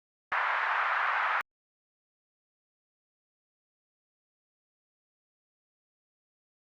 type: band-pass noise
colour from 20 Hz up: white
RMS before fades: -29 dBFS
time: 0.32-1.41 s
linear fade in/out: 0 ms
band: 880 to 1700 Hz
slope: 24 dB/octave
effects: Opus 48 kbps